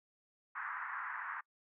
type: band-pass noise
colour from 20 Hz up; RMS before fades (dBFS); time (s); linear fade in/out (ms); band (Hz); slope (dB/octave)
white; -42; 0.55-1.41; 10; 940 to 1800; 48
effects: noise-tail reverb RT60 0.1 s tail -25 dB re dry